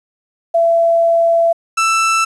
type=tone pair in turn; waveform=sine / 30% pulse; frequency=671 / 1326.6 Hz; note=E5 / E6; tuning=+31 / +11 cents; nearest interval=octave; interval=1180 cents; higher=second; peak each=-9 dBFS; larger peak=neither; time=0.54-1.53 / 1.77-2.25 s; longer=first; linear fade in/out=10 ms; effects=resampled to 24000 Hz + 8-bit